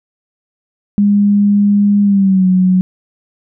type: tone with pitch glide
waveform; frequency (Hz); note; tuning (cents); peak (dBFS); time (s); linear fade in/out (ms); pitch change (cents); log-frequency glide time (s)
sine; 203.7 to 184.65; G#3 to F#3; -33 to -3; -7; 0.98-2.81; 0; -170; 2.03-2.47
effects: none